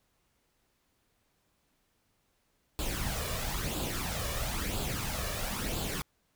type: noise with flanger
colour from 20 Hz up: pink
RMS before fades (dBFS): -34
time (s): 2.79-6.02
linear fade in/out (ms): 0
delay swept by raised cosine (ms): 0.25 to 1.75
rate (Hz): 1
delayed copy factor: +0.6
effects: pink hiss -74 dBFS RMS until 6.35 s